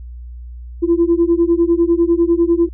sine beating tone pair, 334.4 / 344.4 Hz, E4 / F4, +25 / -24 cents, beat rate 10 Hz, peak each -13 dBFS, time 0.82-2.69 s, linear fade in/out 20 ms, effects tanh soft clip ceiling -5 dBFS + added 60 Hz sine -29 dBFS peak until 2.73 s

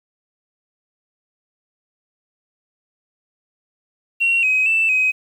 sine tone with pitch steps, 2738 / 2530 / 2655 / 2526 Hz, F7 / D#7 / E7 / D#7, -35 / +28 / +12 / +26 cents, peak -13 dBFS, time 4.2-5.12 s, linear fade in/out 20 ms, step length 230 ms, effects tanh soft clip ceiling -9 dBFS + 8-bit

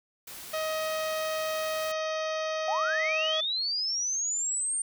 white noise, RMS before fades -43 dBFS, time 0.27-1.92 s, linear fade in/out 5 ms
harmonic tone, 630 Hz, D#5, 21 cents sharp, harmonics 1 / 2 / 3 / 4 / 5 / 6 / 7 / 8 / 9 / 10, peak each -30 / -36 / -40 / -42 / -44 / -46 / -47 / -48 / -49 / -50 dBFS, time 0.53-3.41 s, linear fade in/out 10 ms
sine linear sweep, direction up, 706 to 8870 Hz, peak -27 dBFS, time 2.68-4.82 s, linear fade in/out 2 ms
effects none

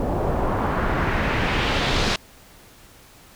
pink noise with low-pass filter sweep, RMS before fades -22 dBFS, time 0-2.16 s, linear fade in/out 2 ms, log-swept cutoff 610 to 4800 Hz, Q 1.4, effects pink hiss -49 dBFS RMS until 3.35 s

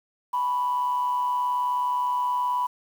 sine tone with amplitude modulation, 987.8 Hz, B5, in tune, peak -19 dBFS, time 0.33-2.67 s, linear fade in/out 10 ms, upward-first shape sine, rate 139 Hz, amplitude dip 50%, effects tanh soft clip ceiling -17 dBFS + 8-bit

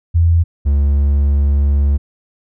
sine / triangle tone pair in turn, 84 / 70.84 Hz, E2 / C#2, +33 / +38 cents, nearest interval minor third, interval 295 cents, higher first, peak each -8 dBFS, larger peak neither, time 0.14-0.44 / 0.65-1.98 s, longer second, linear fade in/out 20 ms, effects none

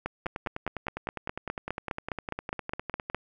two click trains, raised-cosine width 0.5 ms, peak -18 / -15 dBFS, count 29 / 16, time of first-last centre 0.26-3.1 / 0.06-3.146 s, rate 9.86 / 4.86 Hz, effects none

